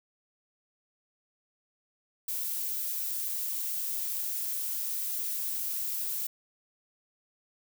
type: noise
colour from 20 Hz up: violet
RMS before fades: -33 dBFS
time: 2.28-6.27 s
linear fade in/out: 5 ms
effects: none